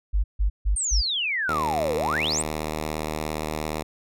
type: tone bursts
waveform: sine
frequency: 50 Hz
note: G1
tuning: 35 cents sharp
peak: -18 dBFS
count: 4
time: 0.13-1.02 s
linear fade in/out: 20 ms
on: 110 ms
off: 150 ms
type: exponential two-way sweep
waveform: sine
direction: down then up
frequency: 9010 to 440 to 9010 Hz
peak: -23 dBFS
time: 0.76-2.42 s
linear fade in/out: 5 ms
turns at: 1.96 s
type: tone with vibrato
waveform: 5% pulse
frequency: 77.3 Hz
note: D#2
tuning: 11 cents flat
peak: -16 dBFS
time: 1.48-3.83 s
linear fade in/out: 10 ms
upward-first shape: square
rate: 8.9 Hz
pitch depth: 12 cents each way
effects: none